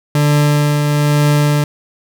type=tone with tremolo; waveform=40% pulse; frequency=147.3 Hz; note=D3; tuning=6 cents sharp; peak=-8 dBFS; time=0.15-1.64 s; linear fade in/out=2 ms; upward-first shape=triangle; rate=1.1 Hz; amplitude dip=35%; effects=none